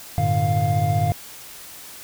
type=tone cluster; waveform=triangle; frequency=98.2 / 113.4 / 149.3 / 701 Hz; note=G2 / A#2 / D3 / F5; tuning=+4 / -47 / +29 / +6 cents; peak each=-21 dBFS; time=0.18-1.12 s; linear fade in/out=0 ms; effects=white hiss -40 dBFS RMS until 2.03 s